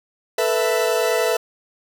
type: chord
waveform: 40% pulse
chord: A suspended second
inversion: none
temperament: equal with one note detuned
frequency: 443.8 / 493.9 / 659.3 Hz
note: A4 / B4 / E5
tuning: +15 / 0 / 0 cents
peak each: -21 dBFS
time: 0.38-1.37 s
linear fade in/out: 5 ms
effects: none